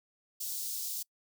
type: high-pass noise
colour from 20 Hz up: white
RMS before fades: -37 dBFS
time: 0.4-1.03 s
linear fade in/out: 10 ms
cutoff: 4300 Hz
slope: 24 dB/octave
effects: noise-tail reverb RT60 0.1 s tail -26 dB re dry